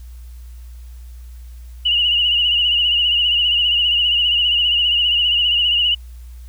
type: tone with vibrato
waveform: sine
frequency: 2887 Hz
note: F#7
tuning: 43 cents flat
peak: -13 dBFS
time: 1.85-5.95 s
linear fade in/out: 10 ms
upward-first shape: triangle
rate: 15 Hz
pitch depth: 69 cents each way
effects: added 60 Hz sine -33 dBFS peak until 6.48 s + white hiss -54 dBFS RMS until 6.48 s